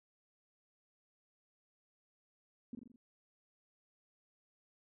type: tone with echo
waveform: sine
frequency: 241 Hz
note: B3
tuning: 42 cents flat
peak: -40 dBFS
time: 2.73-2.75 s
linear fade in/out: 2 ms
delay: 42 ms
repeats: 5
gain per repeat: -4 dB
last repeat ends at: 2.96 s
effects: none